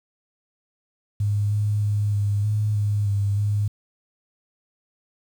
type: tone with pitch steps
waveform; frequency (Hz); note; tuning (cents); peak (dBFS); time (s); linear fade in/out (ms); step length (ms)
sine; 102.9 / 104.4 / 103.6 / 102 / 105.9 / 103.4 / 100.6 / 103.3; G#2 / G#2 / G#2 / G#2 / G#2 / G#2 / G2 / G#2; -16 / +10 / -4 / -31 / +34 / -7 / +45 / -9; -19; 1.2-3.68; 5; 310
effects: 8-bit